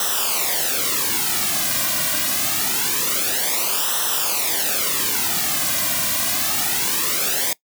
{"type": "noise with flanger", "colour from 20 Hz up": "white", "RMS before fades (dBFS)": -21, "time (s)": [0, 7.53], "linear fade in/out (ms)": 2, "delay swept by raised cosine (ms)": [0.43, 2.33], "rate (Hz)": 0.25, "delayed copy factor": -0.8, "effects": ["noise-tail reverb RT60 0.1 s tail -21 dB re dry"]}